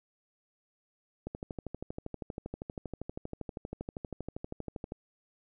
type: click train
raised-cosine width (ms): 2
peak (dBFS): -24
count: 47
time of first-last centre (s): 1.27-4.921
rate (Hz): 12.6
effects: none